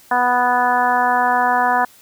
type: harmonic tone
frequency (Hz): 246.9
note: B3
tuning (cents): 0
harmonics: 1 / 2 / 3 / 4 / 5 / 6 / 7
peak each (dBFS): -28 / -28 / -17 / -18 / -25 / -23 / -23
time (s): 0.11-1.85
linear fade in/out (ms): 5
effects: white hiss -48 dBFS RMS until 2.01 s